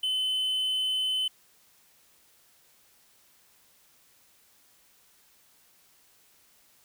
triangle tone, 3040 Hz, F#7, 46 cents sharp, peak -24 dBFS, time 0.03-1.28 s, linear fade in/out 5 ms, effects white hiss -62 dBFS RMS until 6.84 s

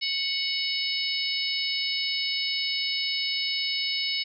harmonic tone with a mistuned harmonic, 738 Hz, F#5, 5 cents flat, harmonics 3 / 4 / 5 / 6 / 7, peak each -32 / -32 / -32 / -32 / -32 dBFS, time 0.01-4.24 s, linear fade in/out 20 ms, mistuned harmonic 5, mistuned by +54 cents, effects none

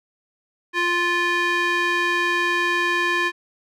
square tone with band-pass filter, 349.2 Hz, F4, in tune, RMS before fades -21 dBFS, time 0.73-3.32 s, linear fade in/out 50 ms, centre 1900 Hz, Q 1.8, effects none

